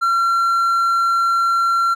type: tone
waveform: triangle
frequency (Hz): 1365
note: F6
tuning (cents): -40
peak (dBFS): -12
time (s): 0.01-1.95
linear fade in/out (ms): 20
effects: none